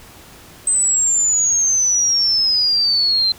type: exponential sweep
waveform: sine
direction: down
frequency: 8230 to 4093 Hz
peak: -13 dBFS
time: 0.67-3.32 s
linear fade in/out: 2 ms
effects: pink hiss -42 dBFS RMS until 3.38 s